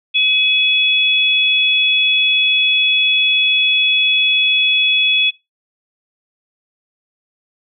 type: tone pair together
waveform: sine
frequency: 2546 / 3399 Hz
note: D#7 / G#7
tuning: +39 / +39 cents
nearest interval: perfect fourth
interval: 500 cents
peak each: -14 dBFS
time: 0.14-5.31 s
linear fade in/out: 20 ms
effects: noise-tail reverb RT60 0.2 s tail -20 dB re dry